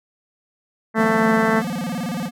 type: harmonic tone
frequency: 221.8 Hz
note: A3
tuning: 14 cents sharp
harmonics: 1 / 2 / 3 / 4 / 5 / 6 / 7 / 8 / 9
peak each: -19 / -22 / -24 / -25 / -26 / -27 / -27 / -28 / -29 dBFS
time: 0.94-1.63 s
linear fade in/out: 50 ms
type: tone with vibrato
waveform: square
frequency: 204 Hz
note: G#3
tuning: 31 cents flat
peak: -24 dBFS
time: 0.95-2.31 s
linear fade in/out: 50 ms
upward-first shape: square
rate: 18 Hz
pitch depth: 280 cents each way
effects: none